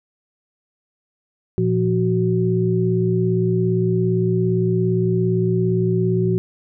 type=tone cluster; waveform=sine; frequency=116.7 / 174.2 / 372.4 Hz; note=A#2 / F3 / F#4; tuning=+2 / -4 / +11 cents; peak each=-20 dBFS; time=1.58-6.38 s; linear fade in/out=0 ms; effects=none